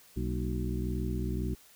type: harmonic tone with a mistuned harmonic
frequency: 61.9 Hz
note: B1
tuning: 5 cents sharp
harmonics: 1 / 2 / 3 / 4 / 5 / 6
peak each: -33 / -36 / -38 / -39 / -40 / -41 dBFS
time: 0.16-1.55 s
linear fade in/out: 10 ms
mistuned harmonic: 4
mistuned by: -120 cents
effects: white hiss -58 dBFS RMS until 1.75 s